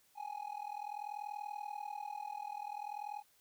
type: tone with amplitude modulation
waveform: triangle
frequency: 830.6 Hz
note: G#5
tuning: in tune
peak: -35 dBFS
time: 0.15-3.23 s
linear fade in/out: 50 ms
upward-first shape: sine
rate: 40.5 Hz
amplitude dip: 90%
effects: white hiss -70 dBFS RMS until 3.4 s